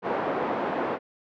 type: band-pass noise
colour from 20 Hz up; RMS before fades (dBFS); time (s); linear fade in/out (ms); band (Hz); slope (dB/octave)
white; -28; 0.02-0.99; 50; 270 to 760; 12
effects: low-pass 3000 Hz 12 dB/octave